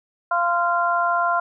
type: harmonic tone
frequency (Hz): 346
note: F4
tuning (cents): -16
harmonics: 2 / 3 / 4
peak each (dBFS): -22 / -22 / -22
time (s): 0.31-1.4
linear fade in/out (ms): 5
effects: none